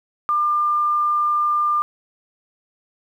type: tone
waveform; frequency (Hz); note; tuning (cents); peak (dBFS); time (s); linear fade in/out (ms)
sine; 1198; D6; +34; -16; 0.29-1.82; 0
effects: 9-bit